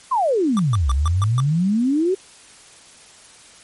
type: exponential two-way sweep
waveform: sine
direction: down then up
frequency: 1100 to 62.4 to 393.3 Hz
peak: -15 dBFS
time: 0.11-2.15 s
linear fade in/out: 10 ms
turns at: 0.9 s
type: tone bursts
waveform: square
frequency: 1174.7 Hz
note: D6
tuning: in tune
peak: -23 dBFS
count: 6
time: 0.57-1.402 s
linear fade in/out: 0 ms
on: 22 ms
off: 140 ms
effects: white hiss -46 dBFS RMS until 3.63 s + MP3 48 kbps